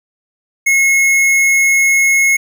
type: tone with tanh clipping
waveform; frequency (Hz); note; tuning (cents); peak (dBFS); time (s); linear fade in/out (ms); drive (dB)
sine; 2172; C#7; -36; -10; 0.66-2.37; 10; 18
effects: none